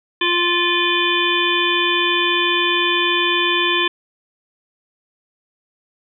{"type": "harmonic tone with a mistuned harmonic", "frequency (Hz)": 349.2, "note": "F4", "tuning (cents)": 0, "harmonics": [1, 3, 5, 7, 9, 10], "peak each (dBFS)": [-22, -22, -22, -22, -22, -22], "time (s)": [0.21, 3.88], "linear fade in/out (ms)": 5, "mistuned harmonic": 9, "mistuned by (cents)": -47, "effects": []}